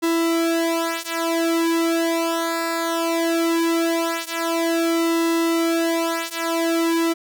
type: tone with flanger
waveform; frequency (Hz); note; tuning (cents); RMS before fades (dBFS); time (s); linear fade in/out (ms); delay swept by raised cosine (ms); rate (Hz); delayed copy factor
sawtooth; 332.2; E4; +13; -21; 0.02-7.14; 20; 1.7 to 5.7; 0.19; -0.95
effects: none